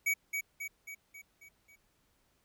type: tone with echo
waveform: square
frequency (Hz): 2262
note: C#7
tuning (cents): +34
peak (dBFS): -28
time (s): 0.06-0.14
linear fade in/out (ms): 10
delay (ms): 270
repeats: 6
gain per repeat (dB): -5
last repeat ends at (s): 1.76
effects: pink hiss -73 dBFS RMS until 2.44 s